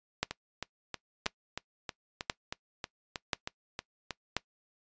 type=two click trains; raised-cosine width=0.2 ms; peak=-18 / -11 dBFS; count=13 / 5; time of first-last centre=0.31-4.107 / 0.23-4.367 s; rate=3.16 / 0.967 Hz; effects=noise-tail reverb RT60 0.1 s tail -21 dB re dry + resampled to 16000 Hz